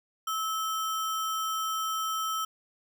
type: tone with sample-and-hold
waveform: sine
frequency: 1300 Hz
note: E6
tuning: 24 cents flat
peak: -28 dBFS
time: 0.27-2.45 s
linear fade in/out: 5 ms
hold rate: 4410 Hz
effects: none